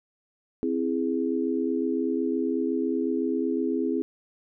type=chord; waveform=sine; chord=C augmented; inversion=none; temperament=equal; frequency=261.6 / 329.6 / 415.3 Hz; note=C4 / E4 / G#4; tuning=0 / 0 / 0 cents; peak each=-27 / -28 / -29 dBFS; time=0.63-4.02 s; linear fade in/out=0 ms; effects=none